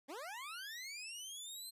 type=linear sweep; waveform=20% pulse; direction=up; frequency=248.5 to 4186 Hz; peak=-40 dBFS; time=0.08-1.71 s; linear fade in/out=20 ms; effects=resampled to 32000 Hz